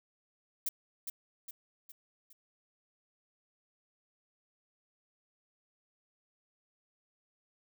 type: noise with echo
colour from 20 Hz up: violet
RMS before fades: -33 dBFS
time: 0.66-0.69 s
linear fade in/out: 5 ms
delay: 410 ms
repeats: 4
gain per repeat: -6 dB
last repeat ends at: 2.33 s
effects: none